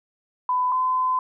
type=tone pair in turn; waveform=sine; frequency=1002 / 1020.7 Hz; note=B5 / C6; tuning=+25 / -43 cents; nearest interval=unison; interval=32 cents; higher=second; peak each=-19 dBFS; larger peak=neither; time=0.49-0.72 / 0.72-1.19 s; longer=second; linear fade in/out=2 ms; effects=none